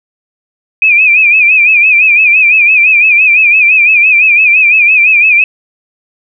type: tone with vibrato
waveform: sine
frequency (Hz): 2471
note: D#7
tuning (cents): -13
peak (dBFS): -3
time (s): 0.82-5.44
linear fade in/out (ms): 2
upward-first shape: sine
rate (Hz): 5.9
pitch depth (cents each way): 95
effects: none